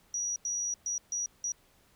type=tone bursts at uneven times; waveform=sine; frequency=5800 Hz; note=F#8; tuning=35 cents flat; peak=-30 dBFS; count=5; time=0.14-0.36 / 0.45-0.74 / 0.86-0.98 / 1.12-1.26 / 1.44-1.52 s; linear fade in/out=2 ms; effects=pink hiss -65 dBFS RMS until 1.95 s